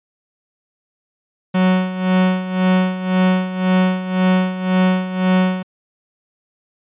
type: tone with tremolo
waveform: 45% pulse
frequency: 185 Hz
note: F#3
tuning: in tune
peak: -11 dBFS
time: 1.54-5.63 s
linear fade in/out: 10 ms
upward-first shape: sine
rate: 1.9 Hz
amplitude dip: 75%
effects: resampled to 8000 Hz